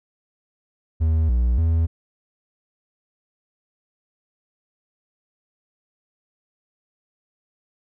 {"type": "tone with pitch steps", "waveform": "triangle", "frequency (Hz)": [79.9, 60, 81.9], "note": ["D#2", "B1", "E2"], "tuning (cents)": [47, -49, -11], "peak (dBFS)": -14, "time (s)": [1, 1.87], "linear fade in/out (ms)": 20, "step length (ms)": 290, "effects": []}